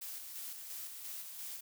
blue noise with tremolo, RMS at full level -44 dBFS, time 0.01-1.61 s, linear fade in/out 10 ms, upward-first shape square, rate 2.9 Hz, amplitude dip 35%, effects none

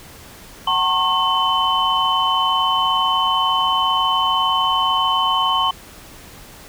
sine tone cluster, 751 / 907 / 1085 / 3044 Hz, F#5 / A#5 / C#6 / F#7, +26 / -48 / -37 / +48 cents, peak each -26 / -22 / -18 / -20 dBFS, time 0.67-5.71 s, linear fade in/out 5 ms, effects pink hiss -41 dBFS RMS until 6.68 s

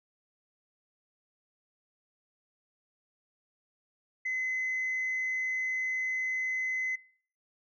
sine tone, 2038 Hz, C7, 46 cents flat, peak -28 dBFS, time 4.25-6.96 s, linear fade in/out 10 ms, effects noise-tail reverb RT60 0.5 s tail -22 dB re dry + tanh soft clip ceiling -26 dBFS

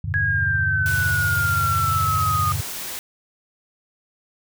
sine chord, E minor seventh, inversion none, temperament equal, 82.41 / 98 / 123.47 / 146.83 Hz, E2 / G2 / B2 / D3, 0 / 0 / 0 / 0 cents, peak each -29 / -25 / -31 / -30 dBFS, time 0.04-2.61 s, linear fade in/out 5 ms
sine exponential sweep, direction down, 1661.2 to 1225 Hz, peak -19 dBFS, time 0.14-2.52 s, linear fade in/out 0 ms
white noise, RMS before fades -31 dBFS, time 0.86-2.99 s, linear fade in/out 0 ms
effects none

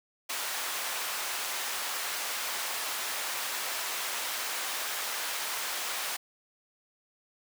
pink high-pass noise, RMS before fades -34 dBFS, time 0.29-6.17 s, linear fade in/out 10 ms, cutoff 930 Hz, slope 12 dB/octave, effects none

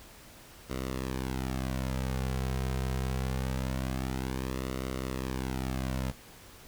sawtooth tone with flanger, 65 Hz, C2, 11 cents flat, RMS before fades -33 dBFS, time 0.69-6.12 s, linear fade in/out 20 ms, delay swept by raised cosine 1.2 to 3.5 ms, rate 0.24 Hz, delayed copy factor -0.7, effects pink hiss -52 dBFS RMS until 6.67 s

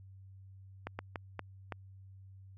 slowing click train, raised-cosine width 0.5 ms, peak -23 dBFS, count 5, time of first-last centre 0.87-1.722 s, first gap 120 ms, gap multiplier 1.4, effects added 96 Hz sine -51 dBFS peak until 2.57 s

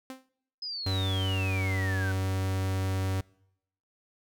sawtooth tone with exponential decay, 261.6 Hz, C4, in tune, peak -32 dBFS, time 0.1-0.29 s, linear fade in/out 1 ms, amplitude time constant 41 ms
sine exponential sweep, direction down, 5100 to 1500 Hz, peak -33 dBFS, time 0.62-2.12 s, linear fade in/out 5 ms
45% pulse tone, 95 Hz, F#2, 46 cents sharp, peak -27 dBFS, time 0.86-3.21 s, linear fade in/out 5 ms
effects noise-tail reverb RT60 0.8 s tail -25 dB re dry

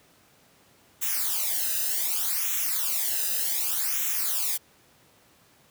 blue noise with flanger, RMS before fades -27 dBFS, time 1.01-4.58 s, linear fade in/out 20 ms, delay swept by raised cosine 0.21 to 0.91 ms, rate 0.66 Hz, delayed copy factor -0.9, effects pink hiss -59 dBFS RMS until 5.7 s + high-pass 100 Hz 12 dB/octave

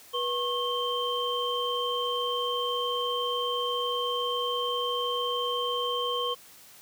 sine tone cluster, 486.1 / 1085 / 3133 Hz, B4 / C#6 / G7, -28 / -37 / -2 cents, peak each -31 / -31 / -31 dBFS, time 0.13-6.35 s, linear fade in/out 20 ms, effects white hiss -52 dBFS RMS until 6.81 s + high-pass 60 Hz 12 dB/octave

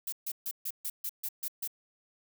violet noise bursts, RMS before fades -35 dBFS, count 9, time 0.07-1.676 s, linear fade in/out 5 ms, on 54 ms, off 140 ms, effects none

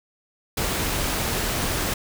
pink noise, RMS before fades -25 dBFS, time 0.57-1.94 s, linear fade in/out 5 ms, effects none

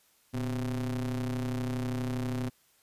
square ring-modulated tone, 66.4 Hz, C2, 26 cents sharp, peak -28 dBFS, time 0.33-2.5 s, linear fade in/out 20 ms, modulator 183 Hz, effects white hiss -66 dBFS RMS until 2.82 s + resampled to 32000 Hz

